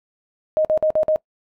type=tone bursts; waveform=sine; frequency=622.3 Hz; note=D#5; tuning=in tune; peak=-14 dBFS; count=5; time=0.57-1.16 s; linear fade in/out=0 ms; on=78 ms; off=50 ms; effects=noise-tail reverb RT60 0.1 s tail -23 dB re dry